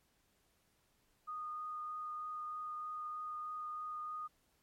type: tone with vibrato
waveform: sine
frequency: 1232 Hz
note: D#6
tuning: 17 cents flat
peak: -40 dBFS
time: 1.27-4.28 s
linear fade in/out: 20 ms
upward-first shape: triangle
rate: 3.2 Hz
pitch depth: 10 cents each way
effects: pink hiss -75 dBFS RMS until 4.62 s + MP3 64 kbps